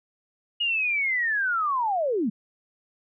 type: linear sweep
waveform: sine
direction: down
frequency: 2886 to 189.9 Hz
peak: -22 dBFS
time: 0.6-2.3 s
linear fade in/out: 10 ms
effects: none